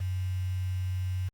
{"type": "tone with quantisation", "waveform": "sine", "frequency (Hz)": 92.2, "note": "F#2", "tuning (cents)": -6, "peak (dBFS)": -28, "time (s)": [0, 1.29], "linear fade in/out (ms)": 10, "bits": 8, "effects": ["Opus 48 kbps"]}